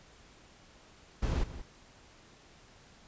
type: noise with echo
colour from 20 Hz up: brown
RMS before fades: -30 dBFS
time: 1.22-1.44 s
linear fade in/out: 10 ms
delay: 180 ms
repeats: 1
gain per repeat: -13 dB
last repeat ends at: 1.62 s
effects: pink hiss -58 dBFS RMS until 3.07 s + resampled to 16000 Hz